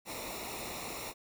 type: noise with comb filter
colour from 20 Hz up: pink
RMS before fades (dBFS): -41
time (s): 0.05-1.14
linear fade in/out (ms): 50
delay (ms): 0.63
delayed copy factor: -0.75
effects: none